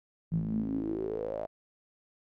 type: tone with band-pass filter sweep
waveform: sawtooth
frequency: 53.9 Hz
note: A1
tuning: 35 cents flat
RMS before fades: -33 dBFS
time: 0.31-1.47 s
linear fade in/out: 20 ms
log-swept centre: 160 to 650 Hz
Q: 9.6
effects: none